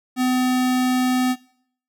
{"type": "tone", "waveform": "square", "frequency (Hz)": 253.5, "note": "B3", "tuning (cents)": 45, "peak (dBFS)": -18, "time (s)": [0.16, 1.36], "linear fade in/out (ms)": 50, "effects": ["noise-tail reverb RT60 0.6 s tail -20 dB re dry"]}